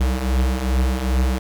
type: beating tone pair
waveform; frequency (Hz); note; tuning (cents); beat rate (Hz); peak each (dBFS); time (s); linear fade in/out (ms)
square; 62.3 / 64.8; B1 / C2; +16 / -16; 2.5; -24 / -19; 0-1.39; 10
effects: none